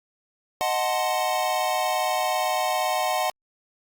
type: chord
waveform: square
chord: D# diminished seventh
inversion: none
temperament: equal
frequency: 622.3 / 740 / 880 / 1046.5 Hz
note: D#5 / F#5 / A5 / C6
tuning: 0 / 0 / 0 / 0 cents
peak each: -29 / -26 / -31 / -31 dBFS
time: 0.61-3.3 s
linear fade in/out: 0 ms
effects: Opus 48 kbps